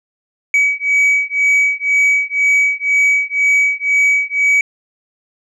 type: beating tone pair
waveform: sine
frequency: 2272 / 2274 Hz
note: C#7 / C#7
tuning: +42 / +44 cents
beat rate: 2 Hz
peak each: -12 dBFS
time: 0.54-4.61 s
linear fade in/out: 2 ms
effects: tanh soft clip ceiling -8 dBFS